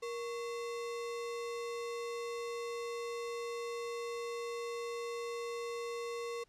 sine tone with sample-and-hold, 470.1 Hz, A#4, 15 cents sharp, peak -37 dBFS, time 0.02-6.44 s, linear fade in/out 10 ms, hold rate 1575 Hz, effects pink hiss -72 dBFS RMS until 6.48 s + low-pass 8000 Hz 12 dB/octave

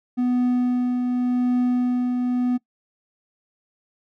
triangle tone with tremolo, 247.8 Hz, B3, 6 cents sharp, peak -15 dBFS, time 0.17-2.58 s, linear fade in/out 20 ms, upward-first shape triangle, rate 0.88 Hz, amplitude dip 35%, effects noise-tail reverb RT60 0.1 s tail -21 dB re dry

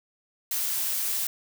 blue noise, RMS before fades -28 dBFS, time 0.51-1.27 s, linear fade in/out 2 ms, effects none

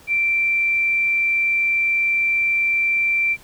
sine tone, 2349 Hz, D7, in tune, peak -16 dBFS, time 0.07-3.37 s, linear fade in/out 50 ms, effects pink hiss -48 dBFS RMS until 3.43 s

